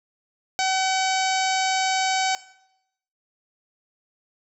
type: harmonic tone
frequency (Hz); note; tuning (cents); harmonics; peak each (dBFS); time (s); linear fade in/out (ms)
759; F#5; +44; 1 / 2 / 3 / 4 / 5 / 6 / 7 / 8 / 9 / 10; -23 / -30 / -29 / -34 / -34 / -32 / -34 / -34 / -37 / -37; 0.59-2.35; 0
effects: noise-tail reverb RT60 0.8 s tail -18 dB re dry